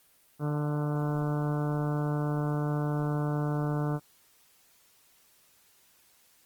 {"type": "harmonic tone with a mistuned harmonic", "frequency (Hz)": 148.4, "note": "D3", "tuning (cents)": 18, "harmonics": [1, 2, 3, 4, 5, 6, 7, 8, 9, 10], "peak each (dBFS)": [-28, -34, -38, -40, -42, -44, -45, -46, -47, -48], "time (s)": [0.39, 4], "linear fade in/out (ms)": 50, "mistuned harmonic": 5, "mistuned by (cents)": -27, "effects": ["white hiss -63 dBFS RMS until 6.45 s", "Opus 24 kbps"]}